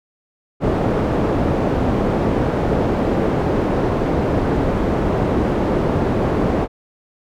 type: low-pass noise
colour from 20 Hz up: white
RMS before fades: -18 dBFS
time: 0.6-6.68 s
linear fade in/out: 50 ms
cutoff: 470 Hz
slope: 12 dB/octave
effects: none